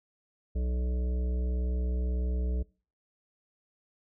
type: harmonic tone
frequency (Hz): 61.74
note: B1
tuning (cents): 0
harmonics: 1 / 3 / 5 / 7 / 9 / 10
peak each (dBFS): -27 / -40 / -47 / -44 / -52 / -52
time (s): 0.55-2.63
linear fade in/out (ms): 10
effects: noise-tail reverb RT60 0.4 s tail -24 dB re dry